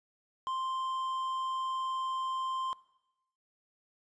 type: tone with hard clipping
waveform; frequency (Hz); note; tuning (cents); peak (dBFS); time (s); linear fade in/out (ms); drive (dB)
sine; 1046.5; C6; 0; -33; 0.47-2.73; 0; 5
effects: noise-tail reverb RT60 0.9 s tail -20 dB re dry + resampled to 22050 Hz